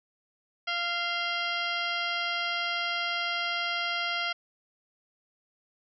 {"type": "harmonic tone with a mistuned harmonic", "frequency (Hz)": 693, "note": "F5", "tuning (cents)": -14, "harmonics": [1, 2, 3, 4, 5, 6, 7, 8], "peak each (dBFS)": [-37, -33, -34, -37, -35, -43, -39, -46], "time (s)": [0.67, 4.33], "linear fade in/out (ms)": 10, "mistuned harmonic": 5, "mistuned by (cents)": -120, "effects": []}